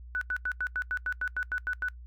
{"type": "tone bursts", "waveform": "sine", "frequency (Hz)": 1488, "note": "F#6", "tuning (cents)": 9, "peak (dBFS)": -27, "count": 12, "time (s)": [0.15, 1.885], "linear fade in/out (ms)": 0, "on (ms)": 63, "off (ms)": 89, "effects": ["noise-tail reverb RT60 0.1 s tail -21 dB re dry", "added 60 Hz sine -43 dBFS peak until 2.06 s"]}